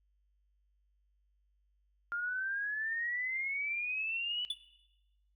sine exponential sweep, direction up, 1396.9 to 2978 Hz, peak -33 dBFS, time 2.12-4.45 s, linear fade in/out 0 ms
triangle tone with exponential decay, 3470 Hz, A7, 25 cents flat, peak -27 dBFS, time 4.5-4.58 s, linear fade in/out 5 ms, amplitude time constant 16 ms
effects noise-tail reverb RT60 1.0 s tail -17 dB re dry + added 50 Hz sine -70 dBFS peak until 5.35 s

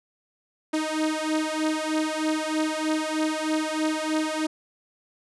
sawtooth beating tone pair, 310 / 313.2 Hz, D#4 / D#4, -6 / +11 cents, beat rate 3.2 Hz, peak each -23 / -23 dBFS, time 0.73-4.47 s, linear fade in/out 10 ms, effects resampled to 24000 Hz

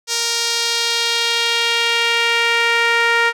sawtooth tone with band-pass filter sweep, 466.2 Hz, A#4, in tune, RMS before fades -17 dBFS, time 0.07-3.33 s, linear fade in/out 50 ms, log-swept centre 5600 to 1800 Hz, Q 1.7, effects none

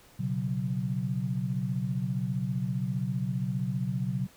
sine chord, B suspended second, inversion none, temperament equal, 123.47 / 138.59 / 185 Hz, B2 / C#3 / F#3, 0 / 0 / 0 cents, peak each -32 dBFS, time 0.19-4.27 s, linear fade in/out 10 ms, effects pink hiss -57 dBFS RMS until 4.36 s

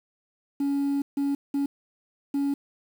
sine tone bursts at uneven times, 280.6 Hz, C#4, 21 cents sharp, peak -20 dBFS, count 4, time 0.6-1.02 / 1.17-1.35 / 1.54-1.66 / 2.34-2.54 s, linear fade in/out 5 ms, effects tanh soft clip ceiling -22 dBFS + 8-bit

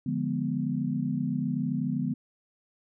sine chord, D diminished seventh, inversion none, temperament equal, 146.83 / 174.61 / 207.7 / 246.9 Hz, D3 / F3 / Ab3 / Cb4, 0 / 0 / 0 / 0 cents, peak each -32 / -33 / -33 / -30 dBFS, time 0.06-2.14 s, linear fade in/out 5 ms, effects none

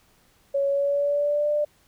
sine tone with pitch glide, 557 to 593.5 Hz, C#5 to D5, +8 to +18 cents, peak -20 dBFS, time 0.54-1.65 s, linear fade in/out 10 ms, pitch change +110 cents, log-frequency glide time 0.68-1.49 s, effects pink hiss -61 dBFS RMS until 1.87 s

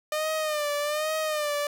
sawtooth tone with vibrato, 605 Hz, D#5, 49 cents flat, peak -22 dBFS, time 0.12-1.67 s, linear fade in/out 2 ms, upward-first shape sine, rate 1.2 Hz, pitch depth 69 cents each way, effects none

